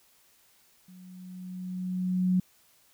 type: tone with level ramp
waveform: sine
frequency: 183.3 Hz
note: F#3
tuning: 16 cents flat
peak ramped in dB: -48 to -20 dBFS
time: 0.88-2.4 s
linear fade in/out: 5 ms
effects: white hiss -63 dBFS RMS until 2.93 s